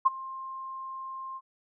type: tone with ADSR envelope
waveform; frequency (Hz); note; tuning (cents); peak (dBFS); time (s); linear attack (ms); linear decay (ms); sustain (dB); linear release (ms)
sine; 1058; C6; +19; -15; 0.05-1.41; 15; 22; -21; 46
effects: none